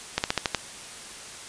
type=slowing click train; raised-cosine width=0.2 ms; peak=-5 dBFS; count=6; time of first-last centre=0.18-0.547 s; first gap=59 ms; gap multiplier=1.11; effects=white hiss -41 dBFS RMS until 1.48 s + resampled to 22050 Hz